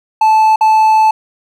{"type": "tone with dropouts", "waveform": "triangle", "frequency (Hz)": 873, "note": "A5", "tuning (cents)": -14, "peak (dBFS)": -4, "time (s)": [0.21, 1.11], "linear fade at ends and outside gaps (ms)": 5, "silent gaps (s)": [0.56, 0.609], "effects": []}